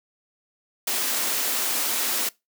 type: high-pass noise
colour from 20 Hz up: white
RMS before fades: -25 dBFS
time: 0.87-2.29 s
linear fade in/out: 5 ms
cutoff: 200 Hz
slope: 96 dB/octave
effects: noise-tail reverb RT60 0.2 s tail -22 dB re dry